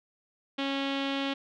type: tone with low-pass filter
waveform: sawtooth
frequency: 274.9 Hz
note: C#4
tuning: 14 cents flat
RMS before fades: -31 dBFS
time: 0.58-1.34 s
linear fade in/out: 10 ms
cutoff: 3300 Hz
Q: 3.7
effects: none